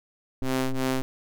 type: ring-modulated tone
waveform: sawtooth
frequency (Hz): 130.4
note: C3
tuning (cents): -5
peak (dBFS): -17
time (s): 0.42-1.02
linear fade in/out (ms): 0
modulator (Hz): 132
effects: none